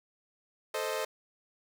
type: chord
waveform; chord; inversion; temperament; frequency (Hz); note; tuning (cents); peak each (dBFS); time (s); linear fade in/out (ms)
sawtooth; A diminished; none; equal; 440 / 523.3 / 622.3; A4 / C5 / Eb5; 0 / 0 / 0; -32; 0.74-1.05; 5
effects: none